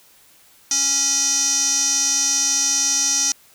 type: tone with band-pass filter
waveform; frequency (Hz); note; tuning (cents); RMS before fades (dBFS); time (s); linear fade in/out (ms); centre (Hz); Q
square; 277.2; C#4; 0; -19; 0.71-3.32; 2; 6000; 9.9
effects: white hiss -52 dBFS RMS until 3.54 s